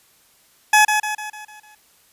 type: tone with echo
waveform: 20% pulse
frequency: 849 Hz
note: G#5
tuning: 38 cents sharp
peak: -5 dBFS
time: 0.73-0.85 s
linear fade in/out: 5 ms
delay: 150 ms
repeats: 6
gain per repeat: -6 dB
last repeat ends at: 1.75 s
effects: white hiss -56 dBFS RMS until 2.12 s + resampled to 32000 Hz